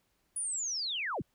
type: linear sweep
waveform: sine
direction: down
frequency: 9956 to 55.4 Hz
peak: -32 dBFS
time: 0.36-1.22 s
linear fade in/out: 5 ms
effects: pink hiss -75 dBFS RMS until 1.34 s